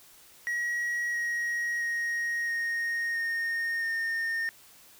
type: tone with pitch steps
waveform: triangle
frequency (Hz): 1908 / 1891.5 / 1875.2 / 1859 / 1843 / 1827.1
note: A#6 / A#6 / A#6 / A#6 / A#6 / A#6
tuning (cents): +40 / +25 / +10 / -5 / -20 / -35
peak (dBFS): -26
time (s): 0.47-4.49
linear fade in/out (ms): 0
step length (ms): 670
effects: white hiss -55 dBFS RMS until 4.99 s